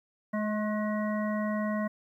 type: harmonic tone with a mistuned harmonic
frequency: 211.5 Hz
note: G#3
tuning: 32 cents sharp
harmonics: 1 / 3 / 5 / 7 / 9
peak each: -29 / -34 / -38 / -45 / -40 dBFS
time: 0.33-1.88 s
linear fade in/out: 10 ms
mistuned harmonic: 5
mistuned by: +31 cents
effects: 11-bit